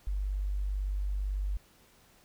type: tone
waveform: sine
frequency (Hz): 49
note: G1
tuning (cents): 0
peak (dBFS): -29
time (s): 0.07-1.57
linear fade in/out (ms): 0
effects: pink hiss -62 dBFS RMS until 2.24 s